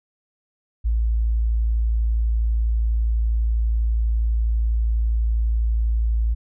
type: tone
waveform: sine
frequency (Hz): 56.1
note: A1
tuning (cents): +34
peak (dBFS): -17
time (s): 0.84-6.35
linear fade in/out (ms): 20
effects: none